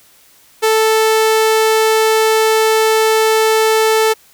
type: tone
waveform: sawtooth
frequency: 440 Hz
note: A4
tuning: in tune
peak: -6 dBFS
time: 0.62-4.14 s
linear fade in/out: 20 ms
effects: white hiss -48 dBFS RMS until 4.33 s